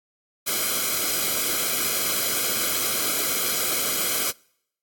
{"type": "noise with comb filter", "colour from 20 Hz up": "white", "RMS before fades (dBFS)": -24, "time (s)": [0.46, 4.32], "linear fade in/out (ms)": 20, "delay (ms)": 1.1, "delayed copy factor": -0.75, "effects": ["noise-tail reverb RT60 0.7 s tail -26 dB re dry", "AAC 64 kbps"]}